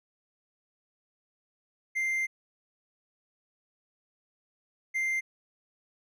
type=tone pair in turn; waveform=triangle; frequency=2093 / 2093 Hz; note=C7 / C7; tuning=0 / 0 cents; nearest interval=unison; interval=0 cents; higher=neither; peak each=-25 dBFS; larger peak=neither; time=1.95-2.27 / 4.94-5.21 s; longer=first; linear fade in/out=20 ms; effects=none